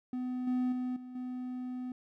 triangle tone with level steps, 251.6 Hz, B3, 32 cents sharp, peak -31 / -26 / -30 / -41 / -34 dBFS, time 0.13-1.92 s, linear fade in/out 2 ms, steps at 0.47 / 0.72 / 0.96 / 1.15 s, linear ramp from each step 5 ms, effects none

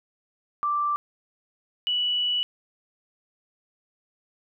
sine tone pair in turn, 1174.7 / 2950 Hz, D6 / F#7, 0 / -6 cents, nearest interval octave + major third, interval 1594 cents, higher second, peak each -22 dBFS, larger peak neither, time 0.63-0.96 / 1.87-2.43 s, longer second, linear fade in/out 0 ms, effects none

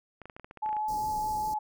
clicks, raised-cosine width 0.5 ms, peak -30 dBFS, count 12, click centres 0.217 / 0.256 / 0.298 / 0.365 / 0.397 / 0.445 / 0.511 / 0.573 / 0.661 / 0.691 / 0.729 / 0.767 s
sine tone with vibrato, 855 Hz, A5, 50 cents flat, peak -28 dBFS, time 0.62-1.59 s, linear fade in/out 10 ms, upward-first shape triangle, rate 4.9 Hz, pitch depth 14 cents each way
pink band-stop noise, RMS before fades -43 dBFS, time 0.88-1.54 s, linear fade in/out 5 ms, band 550 to 4400 Hz, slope 96 dB/octave
effects none

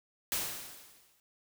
white noise with exponential decay, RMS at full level -31 dBFS, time 0.32-1.2 s, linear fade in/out 1 ms, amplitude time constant 190 ms, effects none

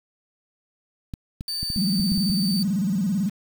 clicks, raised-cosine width 5 ms, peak -19 dBFS, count 9, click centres 1.138 / 1.409 / 1.63 / 1.702 / 1.762 / 1.998 / 2.119 / 2.178 / 2.299 s
40% pulse tone, 4583 Hz, D8, 43 cents flat, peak -25 dBFS, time 1.48-2.63 s, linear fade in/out 2 ms
sine tone with vibrato, 193.4 Hz, G3, 23 cents flat, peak -20 dBFS, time 1.76-3.3 s, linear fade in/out 20 ms, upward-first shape square, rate 18 Hz, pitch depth 160 cents each way
effects 7-bit

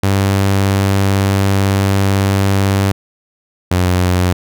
sawtooth tone pair in turn, 98 / 90.48 Hz, G2 / F#2, 0 / -38 cents, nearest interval minor second, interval 138 cents, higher first, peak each -7 / -7 dBFS, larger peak neither, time 0.03-2.92 / 3.71-4.33 s, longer first, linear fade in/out 5 ms, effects none

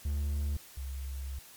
triangle / sine tone pair in turn, 72.4 / 66.99 Hz, D2 / C2, -24 / +41 cents, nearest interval minor second, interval 135 cents, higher first, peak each -27 / -35 dBFS, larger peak first, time 0.05-0.57 / 0.77-1.39 s, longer second, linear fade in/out 5 ms, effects white hiss -53 dBFS RMS until 1.56 s + MP3 96 kbps

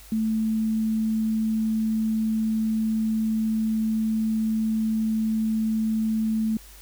sine tone, 220 Hz, A3, in tune, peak -21 dBFS, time 0.12-6.57 s, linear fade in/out 2 ms, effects added 50 Hz sine -47 dBFS peak until 6.81 s + white hiss -49 dBFS RMS until 6.81 s

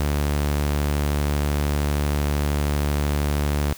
sawtooth tone, 72.9 Hz, D2, 12 cents flat, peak -16 dBFS, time 0-3.73 s, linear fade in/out 0 ms, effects white hiss -42 dBFS RMS until 3.77 s

